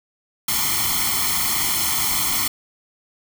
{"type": "noise with comb filter", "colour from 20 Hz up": "white", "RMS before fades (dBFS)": -21, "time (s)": [0.48, 2.48], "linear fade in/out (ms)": 5, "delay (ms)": 0.93, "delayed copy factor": 1, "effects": []}